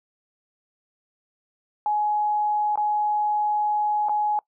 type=tone with dropouts; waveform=sine; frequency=840 Hz; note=G#5; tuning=19 cents sharp; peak=-20 dBFS; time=1.86-4.39 s; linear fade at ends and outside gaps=1 ms; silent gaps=2.757-2.775 / 4.086-4.094 s; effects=noise-tail reverb RT60 0.1 s tail -23 dB re dry